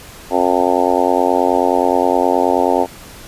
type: harmonic tone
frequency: 89.5 Hz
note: F2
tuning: 43 cents sharp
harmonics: 3 / 4 / 5 / 6 / 7 / 8 / 9 / 10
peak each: -20 / -20 / -20 / -20 / -20 / -20 / -20 / -20 dBFS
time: 0.3-2.87 s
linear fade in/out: 50 ms
effects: pink hiss -37 dBFS RMS until 3.27 s + resampled to 32000 Hz